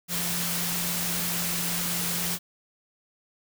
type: tone in noise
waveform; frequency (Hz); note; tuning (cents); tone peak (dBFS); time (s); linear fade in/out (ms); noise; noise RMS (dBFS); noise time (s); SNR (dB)
sine; 173.6; F3; -10; -34; 0.08-2.39; 50; white; -29; 0.08-2.39; -8
effects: none